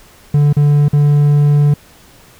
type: tone with dropouts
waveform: triangle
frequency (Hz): 146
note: D3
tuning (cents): -10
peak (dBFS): -5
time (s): 0.34-1.74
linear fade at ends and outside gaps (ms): 5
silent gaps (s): 0.529-0.566 / 0.884-0.931
effects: pink hiss -44 dBFS RMS until 2.39 s